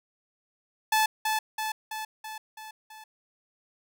sawtooth tone with echo, 869 Hz, A5, 22 cents flat, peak -17 dBFS, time 0.92-1.06 s, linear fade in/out 5 ms, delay 330 ms, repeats 6, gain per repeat -4 dB, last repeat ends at 3.04 s, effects none

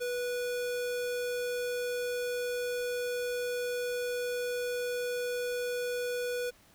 square tone, 490 Hz, B4, 14 cents flat, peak -32 dBFS, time 0-6.51 s, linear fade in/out 20 ms, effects pink hiss -61 dBFS RMS until 6.74 s

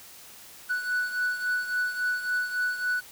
triangle beating tone pair, 1481 / 1484.6 Hz, F#6 / F#6, +1 / +5 cents, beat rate 3.6 Hz, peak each -25 / -31 dBFS, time 0.69-3.01 s, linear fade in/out 20 ms, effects white hiss -48 dBFS RMS until 3.11 s

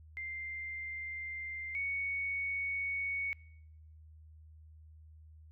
sine tone pair in turn, 2093 / 2226 Hz, C7 / C#7, 0 / +7 cents, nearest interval minor second, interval 107 cents, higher second, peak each -38 / -33 dBFS, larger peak second, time 0.17-1.75 / 1.75-3.33 s, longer neither, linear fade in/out 0 ms, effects noise-tail reverb RT60 0.8 s tail -24 dB re dry + added 78 Hz sine -53 dBFS peak until 5.51 s

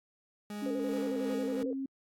40% pulse tone with tremolo, 207.7 Hz, G#3, in tune, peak -36 dBFS, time 0.5-1.63 s, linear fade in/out 2 ms, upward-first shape triangle, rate 2.7 Hz, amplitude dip 45%
sine tone with pitch glide, 278.7 to 269.2 Hz, C#4 to C4, +9 to +49 cents, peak -33 dBFS, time 0.62-1.86 s, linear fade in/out 5 ms, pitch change -60 cents, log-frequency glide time 1.07-1.12 s
sine tone with vibrato, 483.2 Hz, B4, 38 cents flat, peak -34 dBFS, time 0.66-1.73 s, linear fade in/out 2 ms, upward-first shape square, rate 11 Hz, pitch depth 90 cents each way
effects AAC 48 kbps

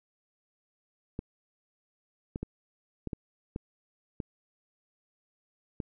clicks, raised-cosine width 3 ms, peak -21 dBFS, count 8, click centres 1.191 / 2.359 / 2.43 / 3.073 / 3.132 / 3.561 / 4.202 / 5.802 s, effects none

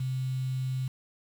sine tone with quantisation, 130 Hz, C3, 11 cents flat, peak -28 dBFS, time 0-0.88 s, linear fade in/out 5 ms, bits 8, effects none

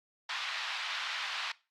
white band-pass noise, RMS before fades -37 dBFS, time 0.29-1.52 s, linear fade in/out 5 ms, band 900 to 3900 Hz, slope 24 dB/octave, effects noise-tail reverb RT60 0.3 s tail -20 dB re dry + Opus 48 kbps

